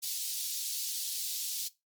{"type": "high-pass noise", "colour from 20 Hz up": "pink", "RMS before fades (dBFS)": -36, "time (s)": [0.02, 1.69], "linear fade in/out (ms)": 20, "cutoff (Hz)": 3900, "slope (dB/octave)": 24, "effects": ["noise-tail reverb RT60 0.2 s tail -18 dB re dry", "Opus 32 kbps"]}